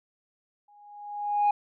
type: tone with exponential growth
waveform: sine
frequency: 825 Hz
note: G#5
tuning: 12 cents flat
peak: -16 dBFS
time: 0.68-1.51 s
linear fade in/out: 5 ms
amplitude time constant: 180 ms
effects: tanh soft clip ceiling -17 dBFS